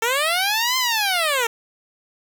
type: linear two-way sweep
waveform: 10% pulse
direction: up then down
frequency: 440 to 1046.5 to 444.8 Hz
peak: -10 dBFS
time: 0.02-1.47 s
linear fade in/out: 5 ms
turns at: 0.77 s
effects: 7-bit